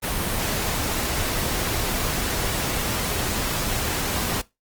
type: noise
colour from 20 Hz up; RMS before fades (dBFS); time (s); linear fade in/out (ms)
pink; -25; 0.02-4.42; 20
effects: noise-tail reverb RT60 0.2 s tail -19 dB re dry + Opus 32 kbps